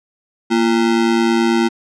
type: ring-modulated tone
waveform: square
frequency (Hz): 287.5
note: D4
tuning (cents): -37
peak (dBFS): -10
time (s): 0.5-1.69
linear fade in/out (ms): 20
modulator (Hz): 54.7
effects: low-pass 6000 Hz 12 dB/octave